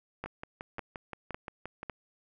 two click trains, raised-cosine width 0.5 ms, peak -21 / -24 dBFS, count 4 / 10, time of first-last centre 0.24-1.897 / 0.26-1.831 s, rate 1.81 / 5.73 Hz, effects none

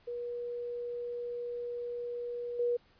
sine tone with level steps, 481.2 Hz, B4, 45 cents flat, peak -35 / -27 dBFS, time 0.07-2.77 s, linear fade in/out 10 ms, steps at 2.59 s, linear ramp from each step 5 ms, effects pink hiss -65 dBFS RMS until 2.99 s + resampled to 11025 Hz

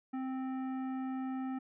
sine tone with hard clipping, 261.6 Hz, C4, in tune, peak -37 dBFS, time 0.13-1.59 s, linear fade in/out 10 ms, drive 12 dB, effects resampled to 8000 Hz

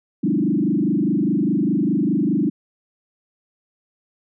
sine tone with frequency modulation, 248.5 Hz, B3, 11 cents sharp, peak -16 dBFS, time 0.23-2.5 s, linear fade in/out 10 ms, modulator 24.9 Hz, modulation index 3.1, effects none

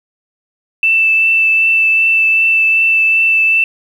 sine tone with vibrato, 2651 Hz, E7, 9 cents sharp, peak -8 dBFS, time 0.83-3.64 s, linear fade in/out 2 ms, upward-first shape triangle, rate 2.6 Hz, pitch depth 12 cents each way, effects 7-bit

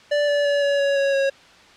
square tone with pitch steps, 585 / 578.6 / 572.3 / 566.1 / 559.9 / 553.8 / 547.7 Hz, D5 / D5 / D5 / C#5 / C#5 / C#5 / C#5, -7 / -26 / -45 / +36 / +17 / -2 / -21 cents, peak -18 dBFS, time 0.11-1.3 s, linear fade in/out 10 ms, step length 170 ms, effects white hiss -48 dBFS RMS until 1.76 s + low-pass 4000 Hz 12 dB/octave

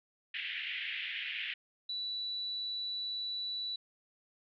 white band-pass noise, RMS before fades -39 dBFS, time 0.34-1.54 s, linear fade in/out 5 ms, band 1800 to 3200 Hz, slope 48 dB/octave
sine tone, 3951 Hz, B7, in tune, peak -35 dBFS, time 1.89-3.76 s, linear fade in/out 5 ms
effects none

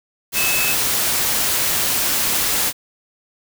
sine tone in noise, 2598 Hz, E7, 26 cents flat, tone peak -21 dBFS, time 0.34-0.76 s, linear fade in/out 50 ms, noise white, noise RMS -19 dBFS, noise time 0.32-2.73 s, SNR -5 dB, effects none

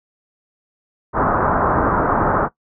white low-pass noise, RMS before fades -17 dBFS, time 1.13-2.49 s, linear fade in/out 50 ms, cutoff 1400 Hz, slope 48 dB/octave, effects noise-tail reverb RT60 0.1 s tail -18 dB re dry

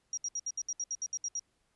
sine tone bursts, 5710 Hz, F8, 37 cents sharp, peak -32 dBFS, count 12, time 0.13-1.395 s, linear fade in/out 2 ms, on 44 ms, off 67 ms, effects pink hiss -75 dBFS RMS until 1.75 s + resampled to 24000 Hz

